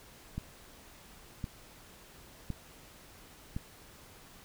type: click train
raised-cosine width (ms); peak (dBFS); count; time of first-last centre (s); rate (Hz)
5; -23; 4; 0.38-3.565; 0.942
effects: pink hiss -55 dBFS RMS until 4.44 s